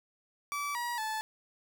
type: tone with pitch steps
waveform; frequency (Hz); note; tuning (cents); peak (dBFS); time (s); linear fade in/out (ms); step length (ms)
30% pulse; 1154 / 958 / 871; D6 / A#5 / A5; -31 / +47 / -18; -30; 0.52-1.21; 0; 230
effects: none